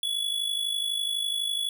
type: tone with amplitude modulation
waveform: square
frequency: 3400 Hz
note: G#7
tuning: 40 cents sharp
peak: -24 dBFS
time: 0.03-1.69 s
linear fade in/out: 2 ms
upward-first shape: sine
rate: 52 Hz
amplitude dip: 65%
effects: none